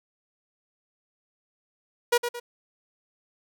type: tone with echo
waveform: sawtooth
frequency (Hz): 480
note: B4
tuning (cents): -49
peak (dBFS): -14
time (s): 2.12-2.18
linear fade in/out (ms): 10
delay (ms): 110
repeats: 2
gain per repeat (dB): -8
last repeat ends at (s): 2.4
effects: none